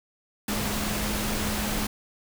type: tone in noise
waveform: sine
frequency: 210 Hz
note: G#3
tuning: 19 cents sharp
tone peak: -31 dBFS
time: 0.48-1.87 s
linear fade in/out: 5 ms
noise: pink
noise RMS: -29 dBFS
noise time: 0.48-1.87 s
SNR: -5 dB
effects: none